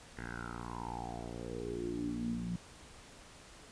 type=tone with low-pass filter sweep; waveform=10% pulse; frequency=58.8 Hz; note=A#1; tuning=16 cents sharp; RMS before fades=-40 dBFS; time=0.17-2.56 s; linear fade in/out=5 ms; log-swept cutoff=1800 to 180 Hz; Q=8.3; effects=pink hiss -55 dBFS RMS until 3.71 s + resampled to 22050 Hz